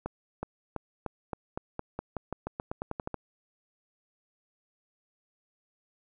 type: accelerating click train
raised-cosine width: 1 ms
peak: -19 dBFS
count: 18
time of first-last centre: 0.06-3.143 s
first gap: 370 ms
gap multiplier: 0.9
effects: none